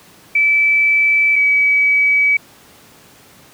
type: tone pair in turn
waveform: sine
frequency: 2312 / 2280 Hz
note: D7 / C#7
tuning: -28 / +48 cents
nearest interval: unison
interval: 24 cents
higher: first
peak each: -10 dBFS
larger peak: neither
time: 0.35-1.36 / 1.36-2.37 s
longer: neither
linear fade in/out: 5 ms
effects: pink hiss -45 dBFS RMS until 3.53 s + high-pass 100 Hz 12 dB/octave